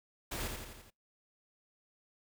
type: noise with echo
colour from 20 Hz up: pink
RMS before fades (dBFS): -39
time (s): 0.31-0.48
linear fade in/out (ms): 10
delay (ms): 85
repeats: 5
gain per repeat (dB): -4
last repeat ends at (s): 0.905
effects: noise-tail reverb RT60 0.2 s tail -26 dB re dry